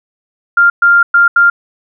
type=tone bursts at uneven times; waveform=sine; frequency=1396.9 Hz; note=F6; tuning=in tune; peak=-4 dBFS; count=4; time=0.57-0.7 / 0.82-1.03 / 1.14-1.28 / 1.36-1.5 s; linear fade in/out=5 ms; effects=none